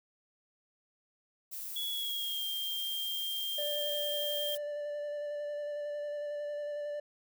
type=noise; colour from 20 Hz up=violet; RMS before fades=-41 dBFS; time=1.51-4.58 s; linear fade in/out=20 ms
type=tone with pitch glide; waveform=sine; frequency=3373 to 3193 Hz; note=G#7 to G7; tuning=+26 to +31 cents; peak=-34 dBFS; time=1.76-4.55 s; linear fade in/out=2 ms; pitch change=-95 cents; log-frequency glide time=1.92-2.46 s
type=tone with vibrato; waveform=triangle; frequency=587.3 Hz; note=D5; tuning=in tune; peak=-33 dBFS; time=3.58-7 s; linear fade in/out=5 ms; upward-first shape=square; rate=11 Hz; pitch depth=11 cents each way
effects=none